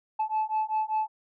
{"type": "beating tone pair", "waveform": "sine", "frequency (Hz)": [865, 870.1], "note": ["A5", "A5"], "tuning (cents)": [-30, -20], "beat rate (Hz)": 5.1, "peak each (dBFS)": [-27, -27], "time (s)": [0.19, 1.08], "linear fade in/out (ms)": 10, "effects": ["tanh soft clip ceiling -21 dBFS"]}